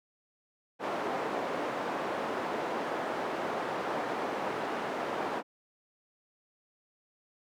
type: band-pass noise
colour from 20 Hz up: white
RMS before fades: -34 dBFS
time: 0.79-5.43 s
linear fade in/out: 50 ms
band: 290 to 880 Hz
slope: 12 dB/octave
effects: none